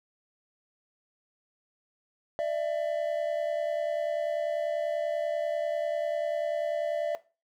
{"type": "tone pair together", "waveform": "triangle", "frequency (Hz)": [595, 665.2], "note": ["D5", "E5"], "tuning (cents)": [22, 16], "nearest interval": "major second", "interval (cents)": 194, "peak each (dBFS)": -28, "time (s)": [2.39, 7.15], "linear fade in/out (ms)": 0, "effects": ["noise-tail reverb RT60 0.3 s tail -17 dB re dry"]}